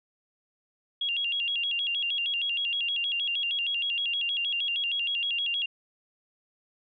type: tone with vibrato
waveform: sine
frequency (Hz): 3039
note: F#7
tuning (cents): +46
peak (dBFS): -26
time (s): 1.01-5.66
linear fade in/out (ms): 5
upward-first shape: square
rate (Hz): 6.4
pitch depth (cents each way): 150
effects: none